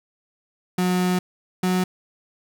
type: tone pair in turn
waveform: 35% pulse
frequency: 181.5 / 183.4 Hz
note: F#3 / F#3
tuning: -33 / -15 cents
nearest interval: unison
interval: 18 cents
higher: second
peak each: -17 dBFS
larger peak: neither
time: 0.78-1.19 / 1.63-1.84 s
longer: first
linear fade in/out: 5 ms
effects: none